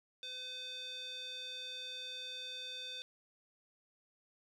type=tone with band-pass filter; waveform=square; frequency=510 Hz; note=C5; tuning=44 cents flat; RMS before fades=-45 dBFS; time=0.23-3.02 s; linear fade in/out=0 ms; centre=3700 Hz; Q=5.6; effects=none